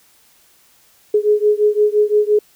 sine beating tone pair, 417.5 / 423.3 Hz, G#4 / G#4, +9 / +33 cents, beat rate 5.8 Hz, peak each -14 / -15 dBFS, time 1.14-2.39 s, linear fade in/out 5 ms, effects white hiss -53 dBFS RMS until 2.55 s

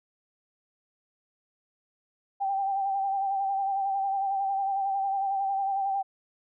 sine tone with vibrato, 784 Hz, G5, in tune, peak -25 dBFS, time 2.4-6.03 s, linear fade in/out 20 ms, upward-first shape sine, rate 11 Hz, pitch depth 35 cents each way, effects none

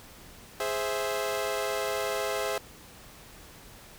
sawtooth chord, Ab augmented, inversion none, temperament equal, 415.3 / 523.3 / 659.3 Hz, Ab4 / C5 / E5, 0 / 0 / 0 cents, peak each -29 dBFS, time 0.6-2.58 s, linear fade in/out 2 ms, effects pink hiss -50 dBFS RMS until 3.98 s

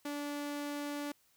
sawtooth tone, 290 Hz, D4, 22 cents flat, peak -33 dBFS, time 0.05-1.12 s, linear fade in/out 5 ms, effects white hiss -70 dBFS RMS until 1.36 s

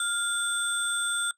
sine tone cluster, 1404 / 3530 / 8310 Hz, F6 / A7 / C9, +9 / +5 / -13 cents, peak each -28 / -30 / -28 dBFS, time 0-1.31 s, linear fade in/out 2 ms, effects noise-tail reverb RT60 0.1 s tail -19 dB re dry + tanh soft clip ceiling -20 dBFS

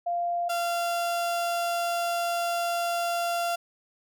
sine / 35% pulse tone pair in turn, 695 / 689.4 Hz, F5 / F5, -9 / -23 cents, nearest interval unison, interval 14 cents, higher first, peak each -25 / -24 dBFS, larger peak second, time 0.06-0.49 / 0.49-3.56 s, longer second, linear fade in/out 10 ms, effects none

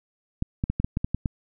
clicks, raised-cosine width 5 ms, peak -12 dBFS, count 9, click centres 0.424 / 0.639 / 0.7 / 0.8 / 0.845 / 0.971 / 1.045 / 1.146 / 1.258 s, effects none

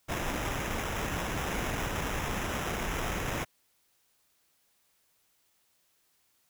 pink noise with sample-and-hold, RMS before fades -33 dBFS, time 0.08-3.45 s, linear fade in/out 20 ms, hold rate 4410 Hz, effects white hiss -71 dBFS RMS until 6.49 s

